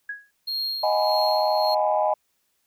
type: tone with exponential decay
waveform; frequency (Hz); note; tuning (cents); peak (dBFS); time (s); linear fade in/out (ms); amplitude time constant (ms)
sine; 1661.2; G#6; 0; -26; 0.09-0.31; 5; 47
type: tone with tremolo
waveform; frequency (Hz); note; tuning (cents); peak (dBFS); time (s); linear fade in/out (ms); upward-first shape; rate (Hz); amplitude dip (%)
triangle; 4247; C8; +25; -23; 0.47-1.75; 10; sine; 1.7; 55
type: chord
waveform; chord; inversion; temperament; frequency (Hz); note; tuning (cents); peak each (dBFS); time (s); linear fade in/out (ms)
sine; G# minor seventh; second; just; 623 / 747.5 / 830.6 / 996.7; D#5 / F#5 / G#5 / B5; +2 / +17 / 0 / +16; -22 / -27 / -23 / -28; 0.83-2.14; 5
effects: tanh soft clip ceiling -8 dBFS + white hiss -71 dBFS RMS until 2.66 s